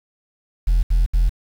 sine tone bursts, 42.19 Hz, E1, 41 cents sharp, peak -10 dBFS, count 3, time 0.67-1.294 s, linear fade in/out 10 ms, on 160 ms, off 72 ms, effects tanh soft clip ceiling -12 dBFS + 7-bit

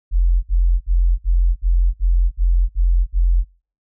sine tone bursts, 43.53 Hz, F1, 5 cents flat, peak -11 dBFS, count 9, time 0.11-3.446 s, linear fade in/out 50 ms, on 320 ms, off 57 ms, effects noise-tail reverb RT60 0.4 s tail -26 dB re dry

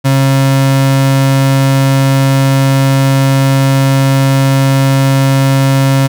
35% pulse tone, 135.5 Hz, C#3, 39 cents flat, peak -5 dBFS, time 0.04-6.08 s, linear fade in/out 20 ms, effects none

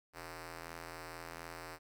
5% pulse ring-modulated tone, 166.9 Hz, E3, 22 cents sharp, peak -31 dBFS, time 0.13-1.79 s, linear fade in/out 50 ms, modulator 209 Hz, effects none

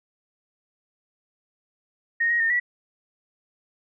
sine tone with pitch steps, 1857 / 1884 / 1825 / 1944 Hz, A#6 / A#6 / A#6 / B6, -7 / +18 / -37 / -28 cents, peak -19 dBFS, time 2.2-2.6 s, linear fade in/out 10 ms, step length 100 ms, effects none

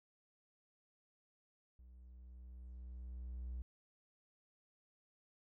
triangle tone with level ramp, 61.74 Hz, B1, in tune, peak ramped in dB -55 to -38 dBFS, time 1.79-3.62 s, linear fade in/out 0 ms, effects tanh soft clip ceiling -35 dBFS

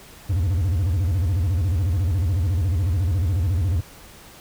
triangle tone with vibrato, 88.7 Hz, F2, 27 cents sharp, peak -16 dBFS, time 0.29-3.81 s, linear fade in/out 10 ms, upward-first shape square, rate 14 Hz, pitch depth 200 cents each way, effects pink hiss -45 dBFS RMS until 4.4 s

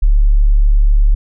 sine tone, 36 Hz, D1, 34 cents flat, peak -6 dBFS, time 0.02-1.15 s, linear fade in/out 10 ms, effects none

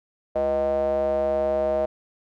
square tone with band-pass filter, 69.3 Hz, C#2, in tune, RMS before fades -23 dBFS, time 0.35-1.86 s, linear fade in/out 10 ms, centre 600 Hz, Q 8.8, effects none

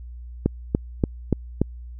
click train, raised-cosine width 3 ms, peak -5 dBFS, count 5, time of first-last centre 0.46-1.616 s, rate 3.46 Hz, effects added 60 Hz sine -35 dBFS peak until 1.99 s

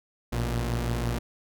sawtooth tone pair together, 56.38 / 118.7 Hz, A1 / A#2, +43 / +32 cents, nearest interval octave + minor second, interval 1289 cents, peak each -25 dBFS, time 0.32-1.19 s, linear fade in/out 10 ms, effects none

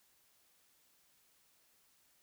silence, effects white hiss -71 dBFS RMS until 2.22 s

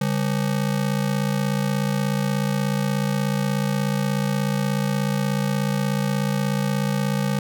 square ring-modulated tone, 170.6 Hz, F3, 40 cents flat, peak -18 dBFS, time 0.01-7.39 s, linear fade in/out 2 ms, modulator 28.3 Hz, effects none

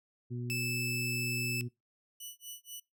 harmonic tone, 121.5 Hz, B2, 28 cents flat, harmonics 1 / 2 / 3, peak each -36 / -42 / -46 dBFS, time 0.3-1.69 s, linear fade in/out 20 ms
sawtooth tone, 2628 Hz, E7, 6 cents flat, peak -30 dBFS, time 0.5-1.61 s, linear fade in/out 0 ms
10% pulse tone with tremolo, 2960 Hz, F#7, in tune, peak -33 dBFS, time 2.2-2.8 s, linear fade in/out 5 ms, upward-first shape sine, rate 4.1 Hz, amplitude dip 100%
effects noise-tail reverb RT60 0.2 s tail -22 dB re dry

